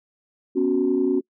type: chord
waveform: sine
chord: B suspended second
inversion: none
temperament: equal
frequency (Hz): 246.9 / 277.2 / 370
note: B3 / C#4 / F#4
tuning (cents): 0 / 0 / 0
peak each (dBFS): -25 / -21 / -20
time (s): 0.55-1.21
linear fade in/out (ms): 20
effects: noise-tail reverb RT60 0.1 s tail -26 dB re dry + tanh soft clip ceiling -10 dBFS